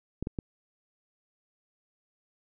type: clicks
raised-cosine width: 3 ms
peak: -19 dBFS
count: 3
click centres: 0.226 / 0.271 / 0.388 s
effects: none